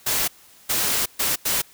white noise bursts at uneven times, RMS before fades -22 dBFS, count 4, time 0.06-0.28 / 0.69-1.06 / 1.19-1.36 / 1.45-1.62 s, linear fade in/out 10 ms, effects white hiss -51 dBFS RMS until 1.73 s

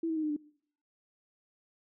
sine tone with pitch steps, 329.6 / 321 / 312.5 / 304.3 / 296.4 Hz, E4 / E4 / D#4 / D#4 / D4, 0 / -46 / +8 / -38 / +16 cents, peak -29 dBFS, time 0.03-0.365 s, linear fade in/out 5 ms, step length 67 ms, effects noise-tail reverb RT60 0.6 s tail -23 dB re dry

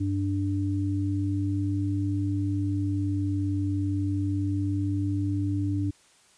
sine tone pair together, 98 / 293.7 Hz, G2 / D4, 0 / 0 cents, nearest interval octave + perfect fifth, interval 1900 cents, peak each -26 / -28 dBFS, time 0-5.91 s, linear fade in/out 10 ms, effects white hiss -59 dBFS RMS until 6.37 s + resampled to 22050 Hz

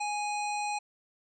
harmonic tone, 830.6 Hz, G#5, in tune, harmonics 1 / 3 / 5 / 7 / 9 / 10, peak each -31 / -37 / -44 / -48 / -45 / -50 dBFS, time 0-0.79 s, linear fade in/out 10 ms, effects none

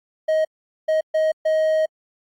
triangle tone bursts at uneven times, 629 Hz, D#5, 19 cents sharp, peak -14 dBFS, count 4, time 0.28-0.45 / 0.88-1.01 / 1.14-1.32 / 1.45-1.86 s, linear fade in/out 10 ms, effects AAC 64 kbps

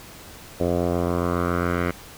10% pulse tone with low-pass filter sweep, 87.31 Hz, F2, in tune, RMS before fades -23 dBFS, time 0.6-1.91 s, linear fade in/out 5 ms, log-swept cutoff 600 to 1900 Hz, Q 2.5, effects pink hiss -43 dBFS RMS until 2.17 s

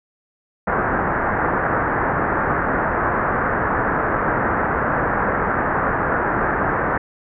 white low-pass noise, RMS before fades -20 dBFS, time 0.67-6.98 s, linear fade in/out 5 ms, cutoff 1700 Hz, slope 48 dB/octave, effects none

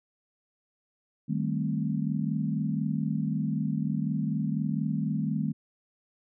sine chord, A half-diminished seventh, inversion second, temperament equal, 155.56 / 196 / 220 / 261.6 Hz, Eb3 / G3 / A3 / C4, 0 / 0 / 0 / 0 cents, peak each -30 / -32 / -31 / -35 dBFS, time 1.28-5.53 s, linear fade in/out 20 ms, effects none

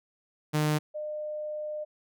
sawtooth / sine tone pair in turn, 151.8 / 605.4 Hz, D#3 / D#5, -42 / -48 cents, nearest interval 2 octaves, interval 2394 cents, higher second, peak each -20 / -32 dBFS, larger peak first, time 0.53-0.79 / 0.94-1.85 s, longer second, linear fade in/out 20 ms, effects none

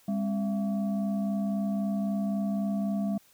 sine tone with frequency modulation, 202.6 Hz, G#3, 43 cents flat, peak -26 dBFS, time 0.08-3.18 s, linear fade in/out 5 ms, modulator 469 Hz, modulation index 0.56, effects white hiss -61 dBFS RMS until 3.33 s

